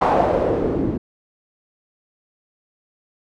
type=noise with low-pass filter sweep; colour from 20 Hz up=white; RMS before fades=-19 dBFS; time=0.01-0.98 s; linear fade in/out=10 ms; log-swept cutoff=890 to 270 Hz; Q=2.5; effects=none